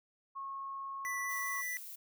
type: tone with pitch glide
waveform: sine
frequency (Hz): 1091 to 1103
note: C#6 to C#6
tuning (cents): -28 to -9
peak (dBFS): -39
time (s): 0.35-1.62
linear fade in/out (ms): 20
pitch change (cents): +19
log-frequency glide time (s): 0.93-1.51
type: tone with vibrato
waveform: square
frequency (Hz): 1975.5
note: B6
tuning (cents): 0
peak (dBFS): -37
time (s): 1.05-1.77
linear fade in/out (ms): 0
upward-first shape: triangle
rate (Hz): 5.1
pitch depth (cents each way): 8
type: noise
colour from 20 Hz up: violet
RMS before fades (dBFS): -47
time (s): 1.29-1.96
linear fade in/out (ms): 10
effects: none